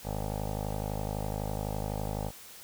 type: tone with low-pass filter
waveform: 15% pulse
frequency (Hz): 51.91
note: G#1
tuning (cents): 0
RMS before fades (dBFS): -34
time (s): 0.03-2.32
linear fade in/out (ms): 50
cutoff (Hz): 730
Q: 4.8
effects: white hiss -49 dBFS RMS until 2.63 s